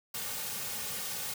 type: noise with comb filter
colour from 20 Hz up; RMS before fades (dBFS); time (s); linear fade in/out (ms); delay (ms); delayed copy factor
white; -37; 0.14-1.34; 5; 3; -1
effects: none